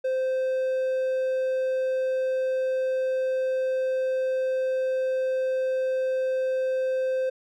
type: tone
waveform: triangle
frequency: 520 Hz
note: C5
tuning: 11 cents flat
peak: -21 dBFS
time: 0.04-7.3 s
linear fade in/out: 10 ms
effects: none